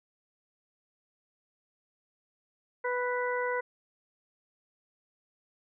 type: harmonic tone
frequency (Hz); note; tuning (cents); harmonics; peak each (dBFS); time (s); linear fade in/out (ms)
493.9; B4; 0; 1 / 2 / 3 / 4; -31 / -34 / -36 / -37; 2.84-3.61; 10
effects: none